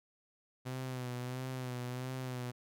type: tone with vibrato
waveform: sawtooth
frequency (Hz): 126.7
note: B2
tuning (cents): +45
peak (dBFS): -34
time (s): 0.65-2.52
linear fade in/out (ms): 20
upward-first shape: sine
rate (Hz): 1.5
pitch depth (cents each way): 44
effects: none